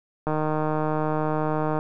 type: click train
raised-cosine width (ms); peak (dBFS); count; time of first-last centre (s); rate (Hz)
1; -12; 235; 0.27-1.789; 154
effects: none